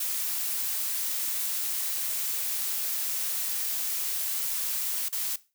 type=noise with dropouts; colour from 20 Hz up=blue; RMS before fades=-30 dBFS; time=0-5.36 s; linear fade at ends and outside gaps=5 ms; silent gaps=5.086-5.125 s; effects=noise-tail reverb RT60 0.3 s tail -18 dB re dry